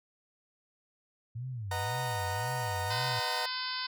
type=tone with vibrato; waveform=sine; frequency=110 Hz; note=A2; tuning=in tune; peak=-35 dBFS; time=1.35-3.2 s; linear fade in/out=10 ms; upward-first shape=sine; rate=1.9 Hz; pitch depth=290 cents each way
type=chord; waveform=30% pulse; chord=B major seventh; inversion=none; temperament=equal with one note detuned; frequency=493.9 / 622.3 / 740 / 924.8 Hz; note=B4 / D#5 / F#5 / A#5; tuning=0 / 0 / 0 / -14 cents; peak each=-39 / -39 / -36 / -33 dBFS; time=1.71-3.46 s; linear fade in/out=5 ms
type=harmonic tone; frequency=509 Hz; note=C5; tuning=48 cents flat; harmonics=2 / 3 / 4 / 5 / 6 / 7 / 8 / 9 / 10; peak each=-40 / -41 / -45 / -46 / -44 / -43 / -43 / -40 / -40 dBFS; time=2.9-3.87 s; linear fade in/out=10 ms
effects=none